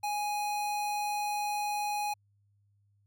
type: tone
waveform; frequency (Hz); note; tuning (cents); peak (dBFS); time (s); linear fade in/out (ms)
square; 830.6; G#5; 0; -31; 0.03-2.14; 10
effects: added 101 Hz sine -66 dBFS peak until 3.06 s